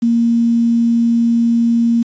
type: tone with quantisation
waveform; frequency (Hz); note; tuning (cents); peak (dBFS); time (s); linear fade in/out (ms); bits
sine; 233.1; A#3; 0; -10; 0.02-2.03; 10; 6
effects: resampled to 16000 Hz